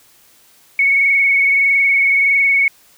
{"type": "tone with frequency modulation", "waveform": "sine", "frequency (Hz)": 2217, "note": "C#7", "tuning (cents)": 0, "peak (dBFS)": -10, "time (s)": [0.79, 2.68], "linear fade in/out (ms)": 2, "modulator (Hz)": 21.6, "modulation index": 1.6, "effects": ["white hiss -50 dBFS RMS until 2.97 s"]}